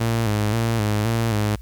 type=tone with vibrato; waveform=sawtooth; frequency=110 Hz; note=A2; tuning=in tune; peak=-15 dBFS; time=0-1.56 s; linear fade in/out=10 ms; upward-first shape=square; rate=1.9 Hz; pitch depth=73 cents each way; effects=added 56 Hz sine -35 dBFS peak until 1.61 s + white hiss -57 dBFS RMS until 1.61 s